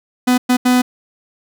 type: tone bursts at uneven times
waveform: 45% pulse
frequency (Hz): 250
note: B3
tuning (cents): +21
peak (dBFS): -10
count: 3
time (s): 0.27-0.38 / 0.49-0.57 / 0.65-0.82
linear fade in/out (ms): 10
effects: none